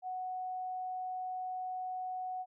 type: tone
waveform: sine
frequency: 740 Hz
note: F#5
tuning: in tune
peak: -36 dBFS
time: 0.02-2.46 s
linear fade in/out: 50 ms
effects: none